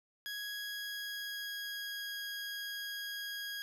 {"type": "tone with pitch glide", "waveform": "20% pulse", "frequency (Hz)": [1661.2, 1643.1], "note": ["G#6", "G#6"], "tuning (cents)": [0, -19], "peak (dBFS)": -34, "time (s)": [0.26, 3.62], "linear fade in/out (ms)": 0, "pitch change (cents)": -19, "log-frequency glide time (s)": [0.5, 2.2], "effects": []}